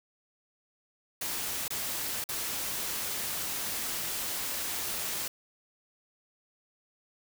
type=noise with dropouts; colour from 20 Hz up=white; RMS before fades=-34 dBFS; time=1.21-5.28 s; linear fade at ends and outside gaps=5 ms; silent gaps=1.681-1.704 / 2.241-2.289 s; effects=none